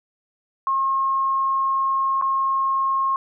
sine tone with dropouts, 1077 Hz, C6, 50 cents sharp, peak -18 dBFS, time 0.67-3.16 s, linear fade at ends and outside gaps 1 ms, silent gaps 2.213-2.222 s, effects none

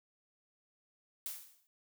blue noise with exponential decay, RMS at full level -38 dBFS, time 1.26-1.67 s, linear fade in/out 0 ms, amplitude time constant 88 ms, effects none

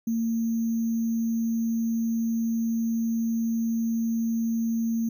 sine tone with sample-and-hold, 228 Hz, A#3, 38 cents flat, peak -23 dBFS, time 0.07-5.09 s, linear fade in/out 5 ms, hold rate 6300 Hz, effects none

